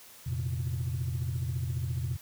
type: chord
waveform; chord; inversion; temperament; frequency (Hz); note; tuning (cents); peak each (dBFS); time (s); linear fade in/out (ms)
sine; F suspended fourth; none; just; 87.31 / 116.41 / 130.96; F2 / Bb2 / C3; 0 / -2 / +2; -33 / -33 / -32; 0.26-2.17; 10
effects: tanh soft clip ceiling -24 dBFS + white hiss -52 dBFS RMS until 2.21 s